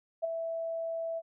sine tone with ADSR envelope, 659.3 Hz, E5, in tune, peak -25 dBFS, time 0.22-1.22 s, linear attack 24 ms, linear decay 11 ms, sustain -7 dB, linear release 44 ms, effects none

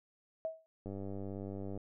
sine tone with exponential decay, 644 Hz, E5, 41 cents flat, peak -31 dBFS, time 0.45-0.66 s, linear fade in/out 0 ms, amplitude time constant 44 ms
click train, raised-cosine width 2 ms, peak -30 dBFS, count 91, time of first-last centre 0.86-1.776 s, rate 98.3 Hz
effects none

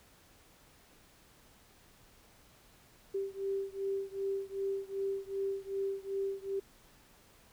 sine beating tone pair, 390.6 / 393.2 Hz, G4 / G4, -6 / +5 cents, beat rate 2.6 Hz, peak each -36 / -37 dBFS, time 3.14-6.6 s, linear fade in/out 10 ms, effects pink hiss -62 dBFS RMS until 7.52 s

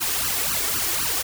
white noise with flanger, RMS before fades -24 dBFS, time 0-1.23 s, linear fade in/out 20 ms, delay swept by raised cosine 0.67 to 2.77 ms, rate 3.9 Hz, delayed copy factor +1, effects none

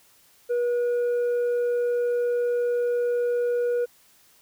sine tone with tanh clipping, 482.8 Hz, B4, 39 cents flat, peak -22 dBFS, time 0.49-3.86 s, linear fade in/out 20 ms, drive 3 dB, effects white hiss -58 dBFS RMS until 4.41 s

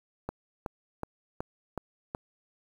click train, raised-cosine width 1 ms, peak -19 dBFS, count 6, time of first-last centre 0.29-2.149 s, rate 2.69 Hz, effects 8-bit

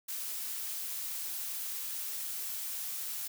blue noise, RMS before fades -38 dBFS, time 0.08-3.28 s, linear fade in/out 10 ms, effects none

